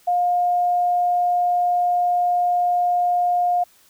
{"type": "tone", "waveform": "sine", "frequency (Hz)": 710, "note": "F5", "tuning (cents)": 28, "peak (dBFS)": -16, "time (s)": [0.07, 3.64], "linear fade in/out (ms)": 10, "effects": ["white hiss -55 dBFS RMS until 3.89 s"]}